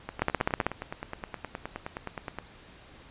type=two click trains; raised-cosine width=0.5 ms; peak=-9 / -19 dBFS; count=8 / 23; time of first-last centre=0.22-0.666 / 0.09-2.386 s; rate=15.7 / 9.58 Hz; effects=pink hiss -52 dBFS RMS until 3.1 s + resampled to 8000 Hz